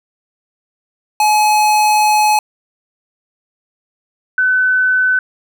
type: tone pair in turn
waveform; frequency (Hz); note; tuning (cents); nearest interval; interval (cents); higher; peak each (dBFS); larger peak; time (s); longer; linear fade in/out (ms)
square / sine; 849 / 1509.9; G#5 / F#6; +38 / +35; minor seventh; 997; second; -10; neither; 1.2-2.39 / 4.38-5.19; first; 2
effects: none